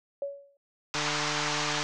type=tone with exponential decay; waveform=sine; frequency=562 Hz; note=C#5; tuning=24 cents sharp; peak=-27 dBFS; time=0.22-0.57 s; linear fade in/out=2 ms; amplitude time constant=76 ms
type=band-pass noise; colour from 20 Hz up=pink; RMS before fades=-31 dBFS; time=0.94-1.83 s; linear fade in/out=0 ms; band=850 to 6800 Hz; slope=48 dB/octave
type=click train; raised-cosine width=1 ms; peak=-23 dBFS; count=132; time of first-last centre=0.95-1.829 s; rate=149 Hz
effects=none